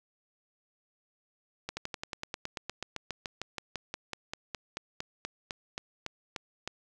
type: slowing click train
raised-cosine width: 0.2 ms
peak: -18 dBFS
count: 30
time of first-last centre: 1.69-6.676 s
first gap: 80 ms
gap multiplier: 1.05
effects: none